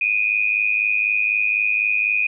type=tone with amplitude modulation; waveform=sine; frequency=2471 Hz; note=D#7; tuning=13 cents flat; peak=-13 dBFS; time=0.01-2.27 s; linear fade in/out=5 ms; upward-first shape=sine; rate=104 Hz; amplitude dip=80%; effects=none